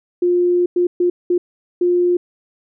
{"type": "tone bursts at uneven times", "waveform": "sine", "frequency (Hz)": 353.8, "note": "F4", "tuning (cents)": 23, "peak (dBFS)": -12, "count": 5, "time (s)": [[0.22, 0.66], [0.76, 0.87], [1, 1.1], [1.3, 1.38], [1.81, 2.17]], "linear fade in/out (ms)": 5, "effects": []}